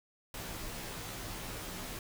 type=noise with comb filter; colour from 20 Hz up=pink; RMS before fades=-42 dBFS; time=0.34-1.99 s; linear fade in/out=2 ms; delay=14 ms; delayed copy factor=-0.8; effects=none